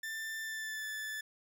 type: tone with pitch glide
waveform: 40% pulse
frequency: 1779 to 1744.4 Hz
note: A6 to A6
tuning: +19 to -15 cents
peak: -37 dBFS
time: 0.03-1.21 s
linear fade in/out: 5 ms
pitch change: -34 cents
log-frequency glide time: 0.41-0.86 s
effects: none